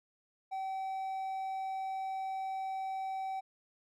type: tone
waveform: triangle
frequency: 767 Hz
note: G5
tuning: 38 cents flat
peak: -33 dBFS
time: 0.51-3.41 s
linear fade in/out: 20 ms
effects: none